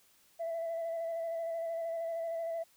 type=tone with vibrato; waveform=sine; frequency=664 Hz; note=E5; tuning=12 cents sharp; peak=-32 dBFS; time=0.39-2.64 s; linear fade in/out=20 ms; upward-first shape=square; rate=13 Hz; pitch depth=19 cents each way; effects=tanh soft clip ceiling -31 dBFS + white hiss -66 dBFS RMS until 2.76 s